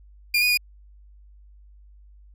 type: tone with pitch steps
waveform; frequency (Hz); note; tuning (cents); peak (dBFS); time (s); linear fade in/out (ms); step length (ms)
30% pulse; 2407 / 2474 / 2445; D7 / D#7 / D#7; +42 / -10 / -31; -15; 0.34-0.574; 5; 78
effects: added 50 Hz sine -47 dBFS peak until 2.34 s